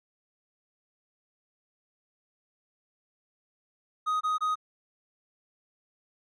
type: tone bursts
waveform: triangle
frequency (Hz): 1251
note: D#6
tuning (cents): +9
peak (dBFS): -23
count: 3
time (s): 4.06-4.556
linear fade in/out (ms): 20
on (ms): 150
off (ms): 23
effects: resampled to 24000 Hz